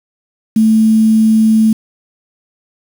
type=tone with quantisation; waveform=sine; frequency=220 Hz; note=A3; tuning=in tune; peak=-6 dBFS; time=0.56-1.73 s; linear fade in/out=5 ms; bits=5; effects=none